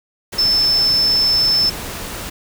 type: tone in noise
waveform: sine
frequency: 5274 Hz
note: E8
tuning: in tune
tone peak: -12 dBFS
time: 0.38-1.7 s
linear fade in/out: 10 ms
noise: pink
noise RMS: -28 dBFS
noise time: 0.32-2.3 s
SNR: +13 dB
effects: none